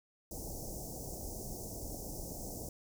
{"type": "band-stop noise", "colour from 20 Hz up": "pink", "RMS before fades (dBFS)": -43, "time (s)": [0.31, 2.69], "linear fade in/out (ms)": 2, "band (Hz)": [770, 5400], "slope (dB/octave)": 48, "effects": []}